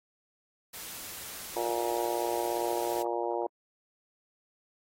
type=noise; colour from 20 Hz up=white; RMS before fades=-42 dBFS; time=0.73-3.03 s; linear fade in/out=10 ms
type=harmonic tone; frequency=117.8 Hz; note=A#2; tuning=19 cents sharp; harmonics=3 / 4 / 5 / 6 / 7 / 8; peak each=-34 / -35 / -36 / -37 / -37 / -38 dBFS; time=1.56-3.47 s; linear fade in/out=5 ms
effects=AAC 48 kbps